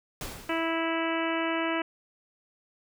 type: noise with exponential decay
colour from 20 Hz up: pink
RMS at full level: -35 dBFS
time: 0.21-0.95 s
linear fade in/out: 2 ms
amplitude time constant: 160 ms
type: harmonic tone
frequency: 328.3 Hz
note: E4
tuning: 7 cents flat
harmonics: 1 / 2 / 3 / 4 / 5 / 6 / 7 / 8 / 9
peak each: -30 / -33 / -35 / -36 / -37 / -38 / -38 / -39 / -40 dBFS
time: 0.49-1.82 s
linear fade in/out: 5 ms
effects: none